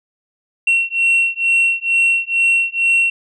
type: beating tone pair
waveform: sine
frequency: 2724 / 2726.2 Hz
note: F7 / F7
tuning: -44 / -42 cents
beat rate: 2.2 Hz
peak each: -14 dBFS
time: 0.67-3.1 s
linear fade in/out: 5 ms
effects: tanh soft clip ceiling -9 dBFS